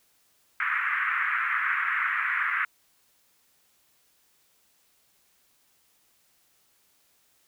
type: band-pass noise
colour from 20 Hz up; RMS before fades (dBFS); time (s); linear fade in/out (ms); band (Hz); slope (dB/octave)
white; -27; 0.6-2.65; 2; 1200 to 2100; 48
effects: white hiss -66 dBFS RMS until 7.47 s